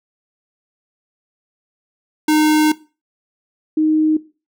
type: tone pair in turn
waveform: square / sine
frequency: 306.9 / 311 Hz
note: D#4 / D#4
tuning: -24 / -1 cents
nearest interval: unison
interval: 23 cents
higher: second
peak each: -12 dBFS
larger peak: neither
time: 2.28-2.72 / 3.77-4.17 s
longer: first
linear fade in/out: 5 ms
effects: noise-tail reverb RT60 0.3 s tail -17 dB re dry